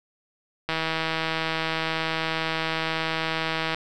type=click train; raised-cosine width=0.3 ms; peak=-10 dBFS; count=493; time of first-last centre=0.69-3.746 s; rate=161 Hz; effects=none